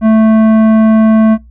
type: tone with tanh clipping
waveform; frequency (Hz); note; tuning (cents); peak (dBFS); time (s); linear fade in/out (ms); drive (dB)
sine; 220; A3; 0; -6; 0.01-1.38; 50; 13
effects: noise-tail reverb RT60 0.2 s tail -26 dB re dry + added 60 Hz sine -35 dBFS peak until 1.5 s